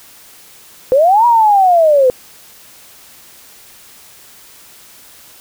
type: linear two-way sweep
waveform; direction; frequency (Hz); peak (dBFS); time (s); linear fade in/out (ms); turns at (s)
sine; up then down; 493.9 to 968 to 493.9; -6; 0.92-2.1; 0; 1.26
effects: white hiss -41 dBFS RMS until 5.4 s